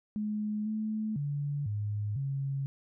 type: tone with pitch steps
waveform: sine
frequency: 211.4 / 216.4 / 143.9 / 104.1 / 137.4 Hz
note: G#3 / A3 / D3 / G#2 / C#3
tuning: +31 / -29 / -35 / +5 / -15 cents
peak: -30 dBFS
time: 0.16-2.66 s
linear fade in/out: 0 ms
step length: 500 ms
effects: none